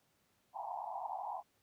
pink band-pass noise, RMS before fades -42 dBFS, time 0.53-1.43 s, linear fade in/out 50 ms, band 690 to 990 Hz, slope 96 dB/octave, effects pink hiss -75 dBFS RMS until 1.62 s + high-pass 80 Hz 12 dB/octave

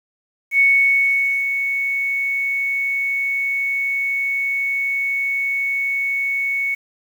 sine tone with ADSR envelope, 2217 Hz, C#7, in tune, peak -10 dBFS, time 0.51-6.75 s, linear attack 81 ms, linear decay 850 ms, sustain -8 dB, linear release 10 ms, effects 7-bit

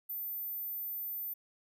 sine tone, 14080 Hz, A9, in tune, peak -36 dBFS, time 0.09-1.34 s, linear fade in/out 10 ms, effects none

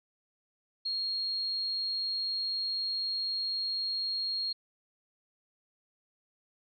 sine tone, 4264 Hz, C8, 32 cents sharp, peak -30 dBFS, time 0.85-4.53 s, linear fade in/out 10 ms, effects none

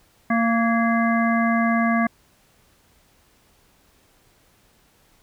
harmonic tone with a mistuned harmonic, 229.5 Hz, A#3, 27 cents flat, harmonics 1 / 3 / 5 / 7 / 9, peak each -19 / -24 / -26 / -27 / -29 dBFS, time 0.3-2.07 s, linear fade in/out 5 ms, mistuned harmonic 7, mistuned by +54 cents, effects pink hiss -59 dBFS RMS until 5.22 s

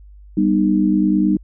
sine chord, G augmented, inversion none, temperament just, 196 / 245 / 306.2 Hz, G3 / B3 / D#4, 0 / -14 / -28 cents, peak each -16 / -21 / -16 dBFS, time 0.37-1.37 s, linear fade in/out 5 ms, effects added 50 Hz sine -39 dBFS peak until 1.43 s

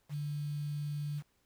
sine tone with quantisation, 146.83 Hz, D3, in tune, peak -34 dBFS, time 0.09-1.23 s, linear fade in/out 50 ms, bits 9, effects pink hiss -74 dBFS RMS until 1.45 s

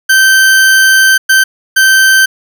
40% pulse tone bursts at uneven times, 1552 Hz, G6, 18 cents flat, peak -3 dBFS, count 3, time 0.09-1.18 / 1.29-1.44 / 1.76-2.26 s, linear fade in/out 10 ms, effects none

